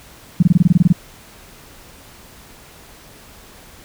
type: tone bursts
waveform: sine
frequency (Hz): 174.61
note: F3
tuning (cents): 0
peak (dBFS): -6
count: 11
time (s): 0.4-0.926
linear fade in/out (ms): 5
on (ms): 26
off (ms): 24
effects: pink hiss -43 dBFS RMS until 3.84 s